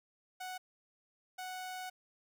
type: tone bursts at uneven times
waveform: sawtooth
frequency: 740 Hz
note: F#5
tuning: in tune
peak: -37 dBFS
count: 2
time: 0.4-0.58 / 1.38-1.9 s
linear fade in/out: 10 ms
effects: none